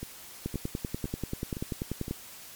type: two click trains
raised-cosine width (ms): 3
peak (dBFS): -18 / -23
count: 18 / 5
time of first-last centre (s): 0.46-2.11 / 0.03-2.081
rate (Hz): 10.3 / 1.95
effects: white hiss -47 dBFS RMS until 2.55 s + MP3 96 kbps